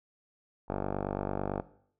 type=tone with low-pass filter; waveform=5% pulse; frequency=49 Hz; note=G1; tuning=in tune; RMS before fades=-34 dBFS; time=0.68-1.62 s; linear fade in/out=20 ms; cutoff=920 Hz; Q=4.6; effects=noise-tail reverb RT60 0.6 s tail -17 dB re dry